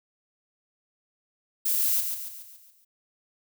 violet noise with echo, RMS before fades -25 dBFS, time 1.65-2.01 s, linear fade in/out 10 ms, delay 140 ms, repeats 6, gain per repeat -6 dB, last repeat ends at 2.85 s, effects none

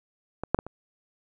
clicks, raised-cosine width 1 ms, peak -17 / -6 / -13 / -24 dBFS, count 4, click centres 0.436 / 0.546 / 0.589 / 0.666 s, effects none

